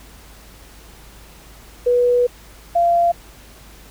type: tone pair in turn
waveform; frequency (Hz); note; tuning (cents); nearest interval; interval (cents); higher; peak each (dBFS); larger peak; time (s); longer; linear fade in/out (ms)
sine; 488.6 / 688.2; B4 / F5; -19 / -26; tritone; 593; second; -12; neither; 1.86-2.27 / 2.75-3.12; first; 10
effects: added 52 Hz sine -44 dBFS peak until 3.9 s + pink hiss -45 dBFS RMS until 3.9 s